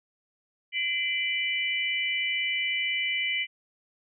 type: tone cluster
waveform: sine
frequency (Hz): 2044 / 2346 / 2978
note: C7 / D7 / F#7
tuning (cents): -41 / -2 / +11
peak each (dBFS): -30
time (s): 0.72-3.47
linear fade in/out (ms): 50
effects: none